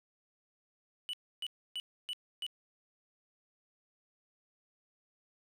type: tone bursts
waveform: triangle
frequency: 2960 Hz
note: F#7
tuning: in tune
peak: -34 dBFS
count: 5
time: 1.09-2.465 s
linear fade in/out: 0 ms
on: 43 ms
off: 290 ms
effects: none